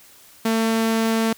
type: tone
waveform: sawtooth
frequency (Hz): 224.6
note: A3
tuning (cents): +36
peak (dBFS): -14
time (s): 0.45-1.33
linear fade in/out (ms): 5
effects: white hiss -49 dBFS RMS until 1.37 s